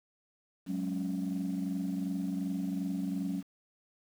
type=chord; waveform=sine; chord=F# suspended second; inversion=none; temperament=equal; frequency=185 / 207.7 / 277.2 Hz; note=F#3 / G#3 / C#4; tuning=0 / 0 / 0 cents; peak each=-33 / -37 / -34 dBFS; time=0.66-3.43 s; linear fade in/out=50 ms; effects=tanh soft clip ceiling -26 dBFS + 9-bit